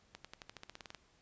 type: accelerating click train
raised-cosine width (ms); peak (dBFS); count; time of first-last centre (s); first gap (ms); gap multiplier
0.2; -29; 13; 0.15-0.947; 96; 0.93
effects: pink hiss -69 dBFS RMS until 1.21 s + resampled to 16000 Hz